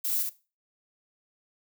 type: noise with echo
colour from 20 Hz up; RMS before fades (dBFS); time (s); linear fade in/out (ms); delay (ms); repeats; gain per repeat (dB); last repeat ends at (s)
violet; -29; 0.04-0.23; 10; 66; 1; -3; 0.296
effects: noise-tail reverb RT60 0.3 s tail -17 dB re dry